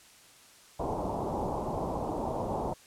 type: low-pass noise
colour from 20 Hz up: white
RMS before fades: -33 dBFS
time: 0.79-2.74 s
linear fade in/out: 10 ms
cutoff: 950 Hz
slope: 48 dB/octave
effects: white hiss -56 dBFS RMS until 2.86 s + low-pass 10000 Hz 12 dB/octave